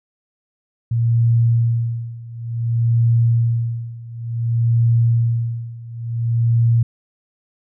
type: tone with tremolo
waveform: sine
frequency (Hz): 116.54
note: A#2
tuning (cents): 0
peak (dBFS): -11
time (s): 0.91-6.83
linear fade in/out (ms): 5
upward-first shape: sine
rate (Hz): 0.56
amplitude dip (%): 90
effects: none